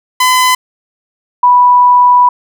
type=tone pair in turn; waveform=sawtooth / sine; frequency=1013 / 984.7 Hz; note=B5 / B5; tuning=+44 / -5 cents; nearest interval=unison; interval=49 cents; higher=first; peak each=-3 dBFS; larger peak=neither; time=0.2-0.55 / 1.43-2.29 s; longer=second; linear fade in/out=5 ms; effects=none